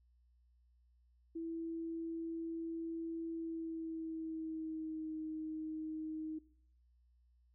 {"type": "tone with pitch glide", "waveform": "sine", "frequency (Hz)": [329.6, 313.6], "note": ["E4", "D#4"], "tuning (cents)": [0, 14], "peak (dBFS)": -39, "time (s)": [1.35, 6.39], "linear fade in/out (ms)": 10, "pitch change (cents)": -86, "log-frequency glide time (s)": [3.31, 5.16], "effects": ["noise-tail reverb RT60 0.6 s tail -21 dB re dry", "added 60 Hz sine -67 dBFS peak until 7.54 s"]}